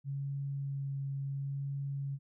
sine tone with vibrato, 138.59 Hz, C#3, in tune, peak -34 dBFS, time 0.04-2.19 s, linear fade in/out 50 ms, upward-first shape sine, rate 0.72 Hz, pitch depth 10 cents each way, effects none

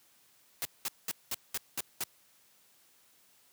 white noise bursts, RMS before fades -34 dBFS, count 7, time 0.62-2.037 s, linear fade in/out 0 ms, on 31 ms, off 200 ms, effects white hiss -65 dBFS RMS until 3.52 s + high-pass 80 Hz 12 dB/octave

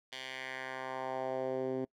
10% pulse tone with band-pass filter sweep, 130.81 Hz, C3, in tune, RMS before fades -38 dBFS, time 0.12-1.85 s, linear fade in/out 5 ms, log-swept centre 3300 to 310 Hz, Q 1.8, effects noise-tail reverb RT60 0.1 s tail -24 dB re dry

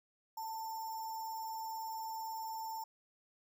sine tone with sample-and-hold, 891 Hz, A5, 22 cents sharp, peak -39 dBFS, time 0.37-2.84 s, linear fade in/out 5 ms, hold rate 6300 Hz, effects none

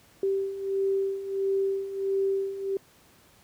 sine beating tone pair, 389 / 390.5 Hz, G4 / G4, -13 / -7 cents, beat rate 1.5 Hz, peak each -31 / -26 dBFS, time 0.23-2.77 s, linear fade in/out 2 ms, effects pink hiss -58 dBFS RMS until 3.43 s + high-pass 60 Hz 12 dB/octave

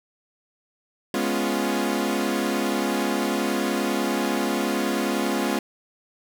sawtooth chord, C# dominant seventh, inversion second, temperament equal, 207.7 / 246.9 / 277.2 / 349.2 Hz, G#3 / B3 / C#4 / E#4, 0 / 0 / 0 / 0 cents, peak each -24 dBFS, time 1.14-5.59 s, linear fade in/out 2 ms, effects none

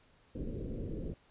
pink low-pass noise, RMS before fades -39 dBFS, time 0.35-1.14 s, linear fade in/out 5 ms, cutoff 510 Hz, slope 48 dB/octave, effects pink hiss -66 dBFS RMS until 1.3 s + resampled to 8000 Hz

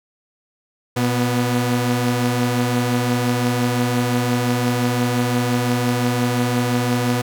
sawtooth tone pair together, 120.56 / 246.9 Hz, B2 / B3, -41 / 0 cents, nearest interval octave, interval 1241 cents, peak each -16 dBFS, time 0.96-7.22 s, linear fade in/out 10 ms, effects none

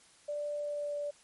sine tone with pitch glide, 587.3 to 582.2 Hz, D5 to D5, 0 to -15 cents, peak -33 dBFS, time 0.28-1.11 s, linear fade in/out 10 ms, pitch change -15 cents, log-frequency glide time 0.59-0.95 s, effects white hiss -61 dBFS RMS until 1.23 s + MP3 48 kbps

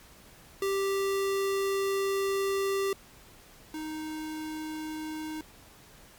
square tone pair in turn, 392 / 311.1 Hz, G4 / D#4, 0 / 0 cents, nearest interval major third, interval 400 cents, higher first, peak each -27 / -35 dBFS, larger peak first, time 0.62-2.93 / 3.74-5.41 s, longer first, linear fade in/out 2 ms, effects pink hiss -54 dBFS RMS until 6.18 s + MP3 96 kbps

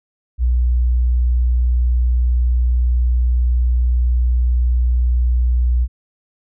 sine tone, 60.9 Hz, B1, 24 cents flat, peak -12 dBFS, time 0.38-5.88 s, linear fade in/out 50 ms, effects none

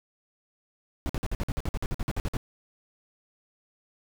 brown noise bursts, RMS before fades -28 dBFS, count 16, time 1.06-2.369 s, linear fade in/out 0 ms, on 34 ms, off 51 ms, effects none

